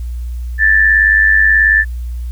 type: tone with amplitude modulation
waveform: sine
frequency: 1760 Hz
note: A6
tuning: in tune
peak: -4 dBFS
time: 0.58-1.85 s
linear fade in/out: 50 ms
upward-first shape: sine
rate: 98.5 Hz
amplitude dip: 60%
effects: added 60 Hz sine -19 dBFS peak until 2.31 s + white hiss -49 dBFS RMS until 2.31 s